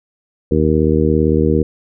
harmonic tone, 77.78 Hz, D#2, in tune, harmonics 1 / 2 / 3 / 4 / 5 / 6, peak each -18 / -18 / -18 / -18 / -18 / -18 dBFS, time 0.51-1.63 s, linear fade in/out 5 ms, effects none

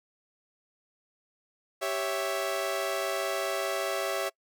sawtooth chord, C# diminished, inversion second, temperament equal, 392 / 554.4 / 659.3 Hz, G4 / C#5 / E5, 0 / 0 / 0 cents, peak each -31 / -29 / -28 dBFS, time 1.81-4.3 s, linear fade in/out 20 ms, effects noise-tail reverb RT60 0.1 s tail -25 dB re dry

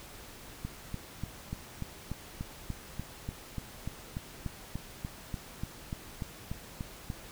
click train, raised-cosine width 5 ms, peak -23 dBFS, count 23, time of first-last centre 0.65-7.102 s, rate 3.41 Hz, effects pink hiss -49 dBFS RMS until 7.31 s

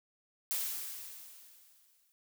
blue noise with exponential decay, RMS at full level -33 dBFS, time 0.51-2.12 s, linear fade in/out 0 ms, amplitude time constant 350 ms, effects none

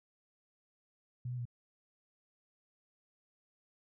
sine tone with pitch steps, 123.5 / 124.5 / 120.3 Hz, B2 / B2 / B2, 0 / +14 / -45 cents, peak -36 dBFS, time 1.25-1.454 s, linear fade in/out 5 ms, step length 68 ms, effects none

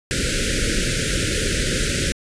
pink band-stop noise, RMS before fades -21 dBFS, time 0.11-2.12 s, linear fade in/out 0 ms, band 570 to 1400 Hz, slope 96 dB/octave, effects resampled to 22050 Hz

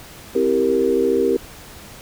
sine chord, C dominant seventh, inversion none, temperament equal, 261.6 / 329.6 / 392 / 466.2 Hz, C4 / E4 / G4 / Bb4, 0 / 0 / 0 / 0 cents, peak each -23 / -24 / -18 / -19 dBFS, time 0.35-1.37 s, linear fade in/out 5 ms, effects pink hiss -40 dBFS RMS until 2.01 s

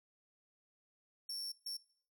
40% pulse tone bursts at uneven times, 5450 Hz, F8, 43 cents flat, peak -39 dBFS, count 2, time 1.29-1.52 / 1.66-1.77 s, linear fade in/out 5 ms, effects noise-tail reverb RT60 0.6 s tail -22 dB re dry

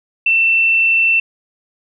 sine tone, 2682 Hz, E7, 29 cents sharp, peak -10 dBFS, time 0.26-1.2 s, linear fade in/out 5 ms, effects none

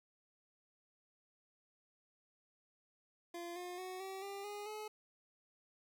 25% pulse tone with pitch steps, 344.6 / 357.2 / 370.2 / 383.7 / 397.7 / 412.2 / 427.2 Hz, F4 / F4 / F#4 / G4 / G4 / G#4 / G#4, -23 / +39 / +1 / -37 / +25 / -13 / +49 cents, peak -40 dBFS, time 3.34-4.88 s, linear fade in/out 5 ms, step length 220 ms, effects 13-bit

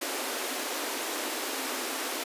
pink high-pass noise, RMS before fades -33 dBFS, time 0.01-2.24 s, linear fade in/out 10 ms, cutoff 250 Hz, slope 96 dB/octave, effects resampled to 32000 Hz

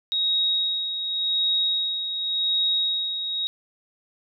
sine tone with tremolo, 3782 Hz, A#7, 24 cents sharp, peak -19 dBFS, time 0.12-3.47 s, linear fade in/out 0 ms, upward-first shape sine, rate 0.89 Hz, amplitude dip 55%, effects none

